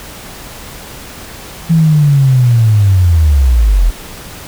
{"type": "linear sweep", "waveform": "sine", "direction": "down", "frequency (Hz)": [167.2, 38.89], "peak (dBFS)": -5, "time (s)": [1.69, 3.91], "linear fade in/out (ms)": 20, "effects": ["pink hiss -30 dBFS RMS until 4.47 s"]}